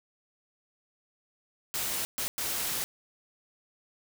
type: noise bursts at uneven times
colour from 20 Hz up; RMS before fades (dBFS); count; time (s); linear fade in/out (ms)
white; -32; 3; 1.74-2.05 / 2.18-2.28 / 2.38-2.84; 0
effects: none